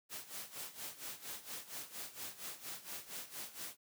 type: noise with tremolo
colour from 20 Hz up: white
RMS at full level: -44 dBFS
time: 0.09-3.77 s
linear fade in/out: 50 ms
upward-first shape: sine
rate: 4.3 Hz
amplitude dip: 80%
effects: high-pass 100 Hz 12 dB/octave